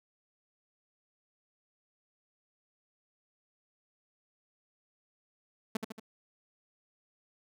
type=tone with echo; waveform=sawtooth; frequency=220 Hz; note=A3; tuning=in tune; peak=-25 dBFS; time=5.75-5.77 s; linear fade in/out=5 ms; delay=76 ms; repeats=3; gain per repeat=-5 dB; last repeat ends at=5.998 s; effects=none